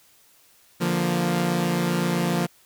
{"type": "chord", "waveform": "sawtooth", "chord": "Bb major", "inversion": "first", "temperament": "equal", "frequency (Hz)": [146.83, 174.61, 233.1], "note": ["D3", "F3", "Bb3"], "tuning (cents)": [0, 0, 0], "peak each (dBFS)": [-25, -19, -24], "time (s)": [0.8, 2.47], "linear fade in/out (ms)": 20, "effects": ["white hiss -57 dBFS RMS until 2.65 s"]}